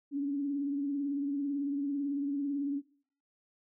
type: tone with vibrato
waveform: sine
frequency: 282.4 Hz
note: C#4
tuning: 32 cents sharp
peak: -30 dBFS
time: 0.11-2.82 s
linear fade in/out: 50 ms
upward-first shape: sine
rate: 18 Hz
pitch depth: 48 cents each way
effects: noise-tail reverb RT60 0.6 s tail -24 dB re dry